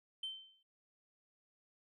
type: tone with exponential decay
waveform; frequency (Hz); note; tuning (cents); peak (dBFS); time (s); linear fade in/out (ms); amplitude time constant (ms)
sine; 3097; G7; -22; -35; 0.23-0.63; 5; 85
effects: tanh soft clip ceiling -36 dBFS